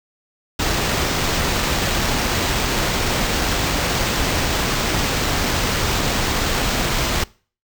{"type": "noise with sample-and-hold", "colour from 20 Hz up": "pink", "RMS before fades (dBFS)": -20, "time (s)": [0.59, 7.24], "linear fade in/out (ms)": 5, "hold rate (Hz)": 11025, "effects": ["noise-tail reverb RT60 0.4 s tail -23 dB re dry"]}